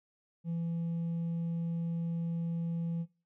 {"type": "tone with hard clipping", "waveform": "triangle", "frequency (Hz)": 167.7, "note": "E3", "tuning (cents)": 30, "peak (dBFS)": -31, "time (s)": [0.44, 3.06], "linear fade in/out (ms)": 50, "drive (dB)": 1, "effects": ["noise-tail reverb RT60 0.3 s tail -17 dB re dry"]}